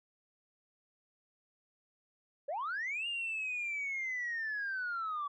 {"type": "linear two-way sweep", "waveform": "sine", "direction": "up then down", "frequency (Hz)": [520, 2838, 1132], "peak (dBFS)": -33, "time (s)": [2.48, 5.28], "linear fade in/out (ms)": 10, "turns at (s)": 3.07, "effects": ["tanh soft clip ceiling -31 dBFS"]}